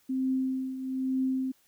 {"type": "tone with tremolo", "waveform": "sine", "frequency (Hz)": 261.6, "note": "C4", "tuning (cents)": 0, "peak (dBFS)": -24, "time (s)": [0.09, 1.52], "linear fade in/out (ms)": 10, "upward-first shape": "triangle", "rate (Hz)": 1.1, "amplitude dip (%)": 70, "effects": ["white hiss -66 dBFS RMS until 1.67 s"]}